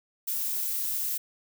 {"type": "noise", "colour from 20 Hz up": "violet", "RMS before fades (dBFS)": -30, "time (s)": [0.27, 1.18], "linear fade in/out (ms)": 10, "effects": []}